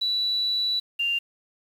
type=tone pair in turn; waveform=sine; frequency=3946 / 2790 Hz; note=B7 / F7; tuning=-2 / -2 cents; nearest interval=tritone; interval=600 cents; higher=first; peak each=-22 dBFS; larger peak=neither; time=0.01-0.8 / 0.99-1.19 s; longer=first; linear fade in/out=10 ms; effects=8-bit